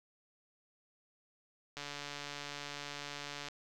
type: click train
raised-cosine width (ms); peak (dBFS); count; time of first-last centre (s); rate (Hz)
0.2; -25; 248; 1.77-3.485; 144
effects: none